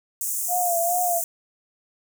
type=high-pass noise; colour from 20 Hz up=pink; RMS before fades=-27 dBFS; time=0.21-1.24 s; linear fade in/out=2 ms; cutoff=6700 Hz; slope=48 dB/octave
type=tone with vibrato; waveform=sine; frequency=698.5 Hz; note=F5; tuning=in tune; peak=-21 dBFS; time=0.48-1.22 s; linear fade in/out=50 ms; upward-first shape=sine; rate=2.4 Hz; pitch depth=56 cents each way
effects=none